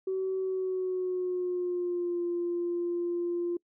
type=tone with pitch glide; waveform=sine; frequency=378.8 to 347.4 Hz; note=F#4 to F4; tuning=+41 to -9 cents; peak=-27 dBFS; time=0.07-3.57 s; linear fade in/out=5 ms; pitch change=-150 cents; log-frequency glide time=0.38-2.23 s; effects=noise-tail reverb RT60 0.1 s tail -25 dB re dry + tanh soft clip ceiling -23 dBFS